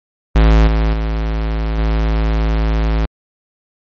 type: tone with level steps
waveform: square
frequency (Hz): 54.4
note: A1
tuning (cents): -19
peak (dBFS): -7 / -12 / -16 / -13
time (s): 0.35-3.06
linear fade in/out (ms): 10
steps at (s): 0.67 / 0.93 / 1.78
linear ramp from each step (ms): 5
effects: low-pass 4000 Hz 12 dB/octave + MP3 32 kbps